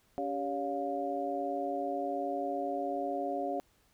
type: harmonic tone with a mistuned harmonic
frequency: 141.2 Hz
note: C#3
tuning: 32 cents sharp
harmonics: 2 / 3 / 4 / 5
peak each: -38 / -39 / -37 / -35 dBFS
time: 0.18-3.6 s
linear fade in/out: 0 ms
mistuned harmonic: 3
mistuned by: -120 cents
effects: pink hiss -69 dBFS RMS until 3.93 s